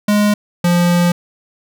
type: tone pair in turn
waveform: square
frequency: 207.7 / 174.65 Hz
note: G#3 / F3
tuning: 0 / 0 cents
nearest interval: minor third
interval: 300 cents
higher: first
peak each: -11 dBFS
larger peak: neither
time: 0.08-0.34 / 0.64-1.12 s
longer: second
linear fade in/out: 5 ms
effects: none